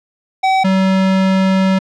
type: tone pair in turn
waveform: square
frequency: 763 / 190.27 Hz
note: G5 / F#3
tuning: -47 / +49 cents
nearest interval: 2 octaves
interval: 2404 cents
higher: first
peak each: -11 dBFS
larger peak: neither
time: 0.43-0.64 / 0.64-1.79 s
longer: second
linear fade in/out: 10 ms
effects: low-pass 4000 Hz 12 dB/octave